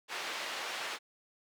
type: band-pass noise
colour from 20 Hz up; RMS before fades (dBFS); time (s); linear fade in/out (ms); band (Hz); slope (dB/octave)
white; -39; 0.08-0.99; 50; 460 to 3200; 12
effects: none